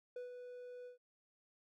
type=tone with ADSR envelope; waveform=triangle; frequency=493.9 Hz; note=B4; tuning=in tune; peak=-40 dBFS; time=0.16-0.98 s; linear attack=4 ms; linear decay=130 ms; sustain=-6 dB; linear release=120 ms; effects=none